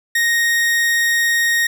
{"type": "tone", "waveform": "40% pulse", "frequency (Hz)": 1864.7, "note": "A#6", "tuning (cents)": 0, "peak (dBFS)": -13, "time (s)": [0.15, 1.67], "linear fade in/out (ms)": 5, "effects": []}